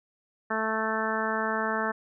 harmonic tone, 220 Hz, A3, in tune, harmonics 1 / 2 / 3 / 4 / 5 / 6 / 7 / 8, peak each -34 / -34 / -34 / -34 / -34 / -34 / -34 / -34 dBFS, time 0.5-1.92 s, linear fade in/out 10 ms, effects none

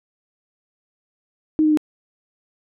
sine tone with pitch steps, 311.1 / 307.3 / 303.6 Hz, D#4 / D#4 / D#4, 0 / -21 / -42 cents, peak -13 dBFS, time 1.59-1.773 s, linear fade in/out 0 ms, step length 61 ms, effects none

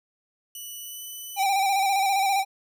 5% pulse tone with pitch glide, 2960 to 2994 Hz, F#7 to F#7, 0 to +20 cents, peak -28 dBFS, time 0.55-1.44 s, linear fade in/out 2 ms, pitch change +20 cents, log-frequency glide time 0.8-1.03 s
square tone with vibrato, 784 Hz, G5, in tune, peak -21 dBFS, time 1.36-2.45 s, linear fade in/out 50 ms, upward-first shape square, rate 15 Hz, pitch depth 37 cents each way
effects none

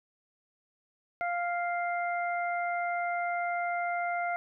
harmonic tone, 698.5 Hz, F5, in tune, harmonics 1 / 2 / 3, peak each -30 / -36 / -37 dBFS, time 1.21-4.36 s, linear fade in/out 0 ms, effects none

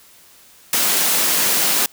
white high-pass noise, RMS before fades -17 dBFS, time 0.73-1.86 s, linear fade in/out 2 ms, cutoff 150 Hz, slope 96 dB/octave, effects white hiss -48 dBFS RMS until 1.92 s

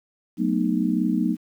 sine chord, B dominant seventh, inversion second, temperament just, 185.21 / 222.2 / 246.9 / 308.7 Hz, F#3 / A3 / B3 / D#4, +2 / +17 / 0 / -14 cents, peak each -25 dBFS, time 0.37-1.37 s, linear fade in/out 50 ms, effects 9-bit

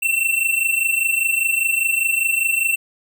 square tone pair together, 2680 / 2705 Hz, E7 / E7, +28 / +44 cents, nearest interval unison, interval 16 cents, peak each -22 / -19 dBFS, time 0.02-2.76 s, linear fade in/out 10 ms, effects none

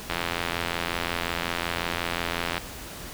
click train, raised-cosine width 0.3 ms, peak -10 dBFS, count 213, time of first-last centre 0.1-2.58 s, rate 85.5 Hz, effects pink hiss -39 dBFS RMS until 3.13 s

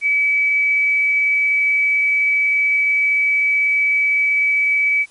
sine tone with frequency modulation, 2288 Hz, D7, 46 cents flat, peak -13 dBFS, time 0.01-5.06 s, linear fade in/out 50 ms, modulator 91.8 Hz, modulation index 0.22, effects white hiss -50 dBFS RMS until 5.1 s + MP3 48 kbps

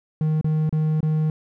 triangle tone with dropouts, 155.56 Hz, D#3, in tune, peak -16 dBFS, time 0.21-1.3 s, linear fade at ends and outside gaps 2 ms, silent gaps 0.412-0.444 / 0.694-0.726 / 1.006-1.029 s, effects none

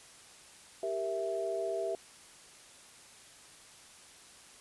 sine chord, E diminished, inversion first, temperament equal, 392 / 466.2 / 659.3 Hz, G4 / Bb4 / E5, 0 / 0 / 0 cents, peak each -36 / -40 / -34 dBFS, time 0.83-1.95 s, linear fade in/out 2 ms, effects white hiss -55 dBFS RMS until 4.6 s + resampled to 24000 Hz

